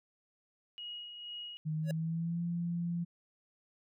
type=tone with tremolo; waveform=sine; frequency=2892 Hz; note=F#7; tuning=40 cents flat; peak=-40 dBFS; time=0.78-1.57 s; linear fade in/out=0 ms; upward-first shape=sine; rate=2.1 Hz; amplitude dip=45%
type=tone with pitch glide; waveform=sine; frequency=155.56 to 171.61 Hz; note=D#3 to F3; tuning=0 to -30 cents; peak=-32 dBFS; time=1.65-3.05 s; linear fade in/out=20 ms; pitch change=+170 cents; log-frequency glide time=1.75-2.42 s
type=tone with exponential growth; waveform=square; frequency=561 Hz; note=C#5; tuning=21 cents sharp; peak=-35 dBFS; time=1.83-1.91 s; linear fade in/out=2 ms; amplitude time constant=17 ms
effects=none